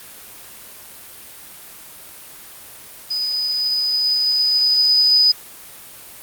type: tone with level ramp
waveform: sine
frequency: 4984 Hz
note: D#8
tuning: 2 cents sharp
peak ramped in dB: -18 to -9 dBFS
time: 3.1-5.32 s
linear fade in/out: 10 ms
effects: white hiss -39 dBFS RMS until 6.22 s + Opus 32 kbps